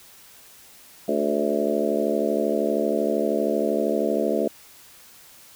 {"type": "harmonic tone with a mistuned harmonic", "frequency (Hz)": 72.8, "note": "D2", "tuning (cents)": -15, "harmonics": [3, 4, 5, 6, 7, 8, 9], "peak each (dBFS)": [-28, -28, -28, -28, -28, -28, -28], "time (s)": [1.08, 4.48], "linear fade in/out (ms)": 5, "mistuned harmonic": 6, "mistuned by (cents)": -40, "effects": ["white hiss -49 dBFS RMS until 5.55 s"]}